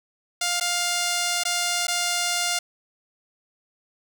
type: tone with dropouts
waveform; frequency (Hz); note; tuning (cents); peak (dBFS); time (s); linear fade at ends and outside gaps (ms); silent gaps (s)
5% pulse; 703; F5; +11; -11; 0.41-2.59; 5; 0.6-0.609 / 1.436-1.451 / 1.87-1.881
effects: none